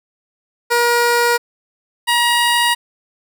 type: tone pair in turn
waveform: 15% pulse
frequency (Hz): 476.3 / 952.6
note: A#4 / A#5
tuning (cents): +37 / +37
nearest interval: octave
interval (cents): 1200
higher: second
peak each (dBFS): -6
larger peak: neither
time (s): 0.7-1.38 / 2.07-2.75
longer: neither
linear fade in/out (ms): 20
effects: none